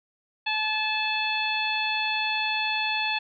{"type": "harmonic tone with a mistuned harmonic", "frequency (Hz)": 863, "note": "A5", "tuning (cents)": -34, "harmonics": [1, 2, 3, 4, 5], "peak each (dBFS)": [-30, -33, -27, -32, -35], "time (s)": [0.46, 3.19], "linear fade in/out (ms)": 10, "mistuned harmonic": 3, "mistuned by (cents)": 18, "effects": []}